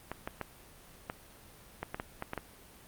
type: clicks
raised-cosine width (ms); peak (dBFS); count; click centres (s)
0.5; -20; 10; 0.116 / 0.275 / 0.413 / 1.099 / 1.83 / 1.945 / 1.999 / 2.224 / 2.334 / 2.377
effects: pink hiss -55 dBFS RMS until 2.87 s + Opus 32 kbps